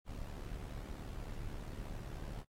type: noise with amplitude modulation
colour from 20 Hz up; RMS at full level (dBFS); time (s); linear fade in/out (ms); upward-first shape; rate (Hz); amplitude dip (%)
brown; -41; 0.05-2.45; 50; sine; 73.2; 70
effects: AAC 48 kbps